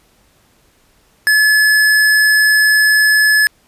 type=tone; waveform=square; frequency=1716 Hz; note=A6; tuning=44 cents flat; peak=-9 dBFS; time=1.27-3.47 s; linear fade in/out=0 ms; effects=pink hiss -54 dBFS RMS until 3.67 s + resampled to 32000 Hz